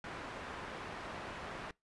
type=low-pass noise; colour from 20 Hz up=white; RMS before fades=-45 dBFS; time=0.04-1.71 s; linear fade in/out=2 ms; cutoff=1500 Hz; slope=12 dB/octave; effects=noise-tail reverb RT60 0.2 s tail -24 dB re dry + resampled to 24000 Hz